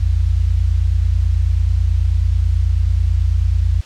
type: tone pair together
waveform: sine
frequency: 56.69 / 85.9 Hz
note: A#1 / F2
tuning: -48 / -28 cents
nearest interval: perfect fifth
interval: 720 cents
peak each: -15 dBFS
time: 0-3.81 s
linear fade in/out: 10 ms
effects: white hiss -41 dBFS RMS until 3.85 s + low-pass 5000 Hz 12 dB/octave